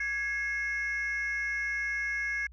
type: tone pair together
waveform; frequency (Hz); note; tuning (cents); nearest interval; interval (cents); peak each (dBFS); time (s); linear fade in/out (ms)
sine; 1661.2 / 2160; G#6 / C#7; 0 / -45; perfect fourth; 455; -30 / -30; 0-2.47; 5
effects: tanh soft clip ceiling -26 dBFS + added 60 Hz sine -48 dBFS peak until 2.52 s